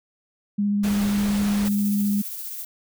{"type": "tone with vibrato", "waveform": "sine", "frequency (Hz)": 204, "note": "G#3", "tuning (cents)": -31, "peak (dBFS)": -19, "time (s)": [0.58, 2.22], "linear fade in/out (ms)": 10, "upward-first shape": "sine", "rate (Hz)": 15, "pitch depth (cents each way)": 13}
{"type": "noise", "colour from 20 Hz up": "pink", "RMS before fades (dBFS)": -32, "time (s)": [0.83, 1.69], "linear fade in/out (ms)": 10}
{"type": "noise with tremolo", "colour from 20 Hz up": "violet", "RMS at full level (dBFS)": -32, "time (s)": [1.65, 2.65], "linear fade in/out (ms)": 5, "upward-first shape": "sine", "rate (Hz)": 15, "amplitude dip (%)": 30}
{"effects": []}